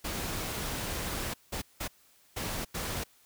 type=noise bursts at uneven times; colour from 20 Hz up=pink; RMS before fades=-35 dBFS; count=5; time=0.04-1.34 / 1.52-1.62 / 1.8-1.88 / 2.36-2.65 / 2.74-3.04 s; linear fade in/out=10 ms; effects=white hiss -63 dBFS RMS until 3.25 s